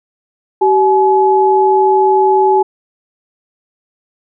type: tone pair together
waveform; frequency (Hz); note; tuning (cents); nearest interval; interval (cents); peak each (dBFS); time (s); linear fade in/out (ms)
sine; 383.3 / 850.4; G4 / G#5; -39 / +41; octave + major second; 1380; -10; 0.61-2.63; 10
effects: none